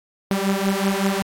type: beating tone pair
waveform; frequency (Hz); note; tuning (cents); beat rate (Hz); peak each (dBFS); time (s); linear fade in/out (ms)
sawtooth; 192.9 / 198.2; G3 / G3; -28 / +19; 5.3; -18; 0.31-1.22; 0
effects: AAC 48 kbps